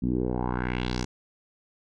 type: tone with low-pass filter sweep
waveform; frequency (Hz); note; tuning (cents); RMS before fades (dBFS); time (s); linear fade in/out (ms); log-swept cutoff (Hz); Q
10% pulse; 61.6; B1; -4; -28; 0.02-1.05; 10; 220 to 6700; 2.8
effects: none